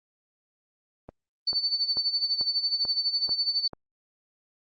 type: click train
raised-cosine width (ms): 1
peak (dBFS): -25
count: 7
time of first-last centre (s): 1.09-3.733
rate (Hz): 2.27
type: tone with tremolo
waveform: sine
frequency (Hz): 4509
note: C#8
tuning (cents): +29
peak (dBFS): -21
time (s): 1.47-3.68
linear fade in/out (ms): 5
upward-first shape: sine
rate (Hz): 12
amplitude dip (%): 75
effects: Opus 24 kbps